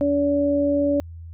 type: tone pair together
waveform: sine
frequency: 286 / 572 Hz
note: D4 / D5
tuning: -46 / -46 cents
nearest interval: octave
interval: 1200 cents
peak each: -20 dBFS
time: 0.01-1 s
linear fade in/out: 0 ms
effects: added 83 Hz sine -35 dBFS peak until 1.33 s